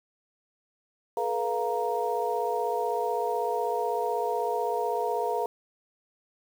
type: tone cluster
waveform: sine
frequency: 428.6 / 484.6 / 696 / 934 Hz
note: A4 / B4 / F5 / A#5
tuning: -45 / -33 / -6 / +3 cents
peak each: -31 dBFS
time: 1.17-5.46 s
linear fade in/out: 2 ms
effects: 8-bit

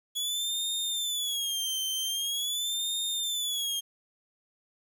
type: tone with vibrato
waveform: sawtooth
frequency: 3372 Hz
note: G#7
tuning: 26 cents sharp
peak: -26 dBFS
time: 0.15-3.81 s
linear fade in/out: 20 ms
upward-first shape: sine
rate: 0.44 Hz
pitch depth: 140 cents each way
effects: 10-bit

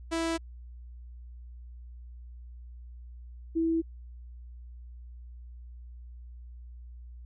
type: tone pair in turn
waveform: sawtooth / sine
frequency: 329.6 / 327.9 Hz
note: E4 / E4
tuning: 0 / -9 cents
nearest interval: unison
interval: 9 cents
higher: first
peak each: -24 dBFS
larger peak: neither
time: 0.11-0.38 / 3.55-3.82 s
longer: neither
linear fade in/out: 20 ms
effects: added 60 Hz sine -43 dBFS peak until 7.25 s + resampled to 22050 Hz

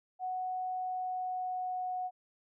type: tone with pitch glide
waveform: sine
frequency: 740 to 734.5 Hz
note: F#5 to F#5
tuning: 0 to -13 cents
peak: -33 dBFS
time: 0.19-2.11 s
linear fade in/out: 50 ms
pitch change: -13 cents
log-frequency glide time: 0.7-1.94 s
effects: none

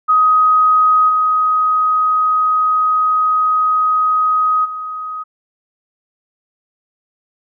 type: tone with level steps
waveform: sine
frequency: 1257 Hz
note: D#6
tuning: 17 cents sharp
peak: -8 / -11 / -22 dBFS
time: 0.08-5.24 s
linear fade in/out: 20 ms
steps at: 1.08 / 4.64 s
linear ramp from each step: 20 ms
effects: none

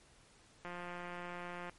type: click train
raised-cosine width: 0.5 ms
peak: -30 dBFS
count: 185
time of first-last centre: 0.65-1.695 s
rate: 176 Hz
effects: pink hiss -64 dBFS RMS until 1.78 s + MP3 48 kbps

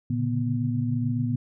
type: tone cluster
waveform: sine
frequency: 116.2 / 137.9 / 145.1 / 243.4 Hz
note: A#2 / C#3 / D3 / B3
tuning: -5 / -9 / -21 / -25 cents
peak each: -26 / -33 / -33 / -27 dBFS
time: 0.1-1.36 s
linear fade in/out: 5 ms
effects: none

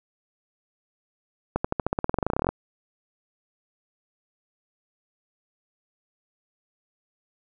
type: accelerating click train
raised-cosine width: 1 ms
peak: -9 dBFS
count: 21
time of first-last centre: 1.56-2.49 s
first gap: 85 ms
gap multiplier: 0.93
effects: none

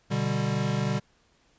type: chord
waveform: square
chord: G major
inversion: first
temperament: equal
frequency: 123.47 / 146.83 / 196 Hz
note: B2 / D3 / G3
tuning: 0 / 0 / 0 cents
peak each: -30 dBFS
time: 0.1-1 s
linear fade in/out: 20 ms
effects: pink hiss -65 dBFS RMS until 1.58 s + resampled to 16000 Hz

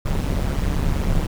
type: noise with amplitude modulation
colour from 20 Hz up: brown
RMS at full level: -17 dBFS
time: 0.05-1.27 s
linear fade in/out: 10 ms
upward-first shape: sine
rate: 140 Hz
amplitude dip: 80%
effects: none

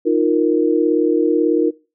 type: chord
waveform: sine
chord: Eb suspended second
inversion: none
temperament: equal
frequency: 311.1 / 349.2 / 466.2 Hz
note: Eb4 / F4 / Bb4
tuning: 0 / 0 / 0 cents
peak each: -17 dBFS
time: 0.05-1.71 s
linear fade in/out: 20 ms
effects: noise-tail reverb RT60 0.3 s tail -21 dB re dry

